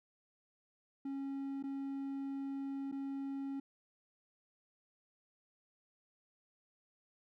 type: tone with dropouts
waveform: triangle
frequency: 274.3 Hz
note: C#4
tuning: 18 cents flat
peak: -36 dBFS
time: 1.05-3.6 s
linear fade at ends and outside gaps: 5 ms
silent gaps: 1.627-1.637 / 2.916-2.923 s
effects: none